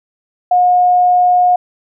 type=tone; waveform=sine; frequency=720 Hz; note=F#5; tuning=47 cents flat; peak=-7 dBFS; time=0.51-1.56 s; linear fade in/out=5 ms; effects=none